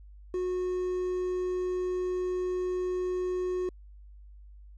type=tone with quantisation; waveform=triangle; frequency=364.5 Hz; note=F#4; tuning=26 cents flat; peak=-26 dBFS; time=0.34-3.69 s; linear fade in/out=2 ms; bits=9; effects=added 50 Hz sine -47 dBFS peak until 4.77 s + resampled to 22050 Hz